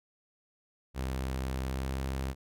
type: tone with pitch glide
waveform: sawtooth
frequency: 65.41 to 66.51 Hz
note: C2 to C2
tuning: 0 to +29 cents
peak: -28 dBFS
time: 0.94-2.35 s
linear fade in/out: 50 ms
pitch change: +29 cents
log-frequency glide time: 1.64-1.97 s
effects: none